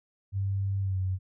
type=tone with pitch glide; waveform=sine; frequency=98 to 93.74 Hz; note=G2 to F#2; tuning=0 to +23 cents; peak=-26 dBFS; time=0.32-1.19 s; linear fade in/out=50 ms; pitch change=-77 cents; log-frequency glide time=0.81-0.98 s; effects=none